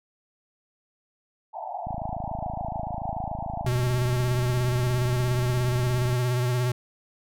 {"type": "band-pass noise", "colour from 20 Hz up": "pink", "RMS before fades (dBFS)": -34, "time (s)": [1.53, 3.68], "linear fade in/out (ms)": 20, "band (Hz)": [650, 880], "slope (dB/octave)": 96}
{"type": "click train", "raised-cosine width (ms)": 5, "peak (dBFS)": -22, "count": 116, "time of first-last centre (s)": [1.87, 6.129], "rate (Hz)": 27}
{"type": "tone with vibrato", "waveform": "square", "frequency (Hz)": 124, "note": "B2", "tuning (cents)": 7, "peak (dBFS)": -23, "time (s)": [3.66, 6.72], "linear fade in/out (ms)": 5, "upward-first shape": "triangle", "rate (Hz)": 17, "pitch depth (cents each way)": 44}
{"effects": []}